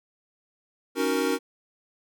square chord, D# minor seventh, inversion third, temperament equal, 277.2 / 311.1 / 370 / 466.2 Hz, C#4 / D#4 / F#4 / A#4, 0 / 0 / 0 / 0 cents, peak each -29 / -31 / -30 / -28 dBFS, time 0.95-1.39 s, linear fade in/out 50 ms, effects none

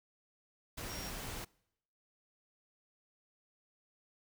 sine tone in noise, 5588 Hz, F8, in tune, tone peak -47 dBFS, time 0.89-1.1 s, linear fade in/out 10 ms, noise pink, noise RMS -43 dBFS, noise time 0.77-1.45 s, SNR -7 dB, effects noise-tail reverb RT60 0.8 s tail -25 dB re dry

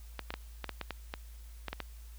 clicks, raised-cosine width 0.3 ms, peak -20 dBFS, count 11, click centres 0.193 / 0.305 / 0.34 / 0.643 / 0.693 / 0.813 / 0.907 / 1.139 / 1.683 / 1.73 / 1.803 s, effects added 56 Hz sine -46 dBFS peak until 2.18 s + white hiss -61 dBFS RMS until 2.18 s

